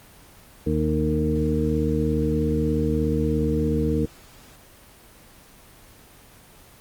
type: harmonic tone with a mistuned harmonic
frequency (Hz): 76.8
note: D#2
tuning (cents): -22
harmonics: 1 / 2 / 3 / 4 / 6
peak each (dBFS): -26 / -26 / -26 / -26 / -26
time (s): 0.66-4.06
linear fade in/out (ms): 10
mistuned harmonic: 1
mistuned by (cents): -19
effects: pink hiss -49 dBFS RMS until 6.8 s + Opus 24 kbps